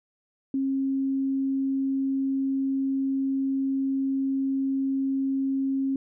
sine tone, 270 Hz, C#4, 45 cents flat, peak -23 dBFS, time 0.54-5.96 s, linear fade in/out 2 ms, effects none

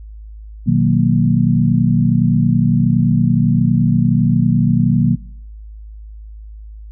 sine chord, B major seventh, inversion none, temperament equal, 123.47 / 155.56 / 185 / 233.1 Hz, B2 / D#3 / F#3 / A#3, 0 / 0 / 0 / 0 cents, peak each -16 dBFS, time 0.66-5.16 s, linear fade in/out 20 ms, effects noise-tail reverb RT60 0.7 s tail -23 dB re dry + added 53 Hz sine -31 dBFS peak until 6.91 s

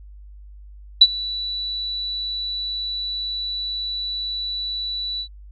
sine tone with ADSR envelope, 3951 Hz, B7, in tune, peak -3 dBFS, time 1.01-5.28 s, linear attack 7 ms, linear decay 47 ms, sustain -21 dB, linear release 78 ms, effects added 50 Hz sine -39 dBFS peak until 5.51 s

